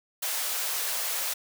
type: high-pass noise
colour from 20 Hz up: white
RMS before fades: -30 dBFS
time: 0.22-1.34 s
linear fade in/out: 10 ms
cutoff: 490 Hz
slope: 24 dB/octave
effects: none